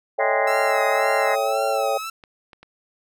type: chord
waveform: sine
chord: A dominant seventh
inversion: none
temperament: equal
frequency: 440 / 554.4 / 659.3 / 784 Hz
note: A4 / C#5 / E5 / G5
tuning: 0 / 0 / 0 / 0 cents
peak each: -28 / -23 / -27 / -24 dBFS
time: 0.18-1.98 s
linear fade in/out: 10 ms
type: harmonic tone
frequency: 207.7 Hz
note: G#3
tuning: in tune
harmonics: 3 / 4 / 5 / 6 / 7 / 8 / 9 / 10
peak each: -28 / -28 / -28 / -34 / -34 / -33 / -29 / -28 dBFS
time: 0.19-1.36 s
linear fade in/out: 20 ms
type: tone with vibrato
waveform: sawtooth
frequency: 1314 Hz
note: E6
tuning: 6 cents flat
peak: -25 dBFS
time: 0.47-2.1 s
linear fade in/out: 5 ms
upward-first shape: sine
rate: 1.9 Hz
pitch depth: 73 cents each way
type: clicks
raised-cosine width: 0.3 ms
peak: -28 dBFS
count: 3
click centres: 2.238 / 2.532 / 2.63 s
effects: none